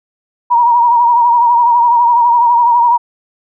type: tone with vibrato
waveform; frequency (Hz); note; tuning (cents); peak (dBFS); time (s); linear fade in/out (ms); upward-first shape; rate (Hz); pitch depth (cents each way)
sine; 951; A#5; +34; -6; 0.5-2.98; 20; triangle; 12; 61
effects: none